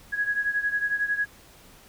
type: beating tone pair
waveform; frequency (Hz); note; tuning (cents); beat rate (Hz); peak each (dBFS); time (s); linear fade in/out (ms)
sine; 1661.2 / 1672.2; G#6 / G#6; 0 / +11; 11; -25 / -29; 0.12-1.26; 20
effects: pink hiss -52 dBFS RMS until 1.88 s